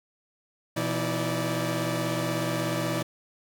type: tone cluster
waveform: sawtooth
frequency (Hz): 123.2 / 168.3 / 320.1 / 584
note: B2 / E3 / D#4 / D5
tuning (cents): -4 / +36 / +49 / -10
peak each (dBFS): -28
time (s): 0.76-3.03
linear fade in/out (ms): 10
effects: none